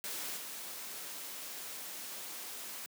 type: noise with level steps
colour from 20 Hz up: white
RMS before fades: -40 / -44 dBFS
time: 0.04-2.86 s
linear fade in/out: 0 ms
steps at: 0.36 s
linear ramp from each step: 20 ms
effects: high-pass 200 Hz 12 dB/octave